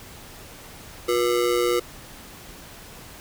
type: ring-modulated tone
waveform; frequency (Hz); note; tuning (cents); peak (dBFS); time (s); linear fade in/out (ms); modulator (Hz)
square; 420.7; G#4; +22; -17; 1.08-1.8; 10; 62.1
effects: pink hiss -43 dBFS RMS until 3.2 s